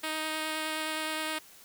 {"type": "tone with vibrato", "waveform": "5% pulse", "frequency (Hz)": 312.7, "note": "D#4", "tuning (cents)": 9, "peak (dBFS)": -20, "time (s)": [0.03, 1.39], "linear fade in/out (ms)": 10, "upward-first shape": "sine", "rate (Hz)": 9.6, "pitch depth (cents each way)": 9, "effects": ["white hiss -54 dBFS RMS until 1.64 s"]}